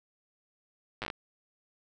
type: slowing click train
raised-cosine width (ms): 0.3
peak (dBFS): -19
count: 7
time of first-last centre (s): 1.02-1.101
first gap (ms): 8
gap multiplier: 1.21
effects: none